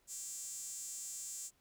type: tone with high-pass filter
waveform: sawtooth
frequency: 392 Hz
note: G4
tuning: in tune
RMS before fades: -45 dBFS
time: 0.07-1.51 s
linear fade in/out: 50 ms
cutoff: 7300 Hz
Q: 5.5
effects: pink hiss -74 dBFS RMS until 1.6 s